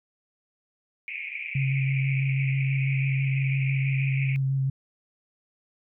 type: band-pass noise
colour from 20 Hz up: pink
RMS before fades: -35 dBFS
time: 1.08-4.36 s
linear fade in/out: 0 ms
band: 2200 to 2500 Hz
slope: 96 dB/octave
type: tone with vibrato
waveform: sine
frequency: 134.8 Hz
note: C#3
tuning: 48 cents flat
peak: -22 dBFS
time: 1.55-4.7 s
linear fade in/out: 5 ms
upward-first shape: square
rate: 6.1 Hz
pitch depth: 13 cents each way
effects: none